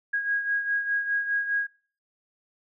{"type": "beating tone pair", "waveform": "sine", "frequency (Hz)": [1642, 1646.9], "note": ["G#6", "G#6"], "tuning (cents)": [-20, -15], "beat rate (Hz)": 4.9, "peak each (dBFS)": [-25, -32], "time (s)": [0.13, 1.67], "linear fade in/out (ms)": 10, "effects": ["noise-tail reverb RT60 0.4 s tail -21 dB re dry"]}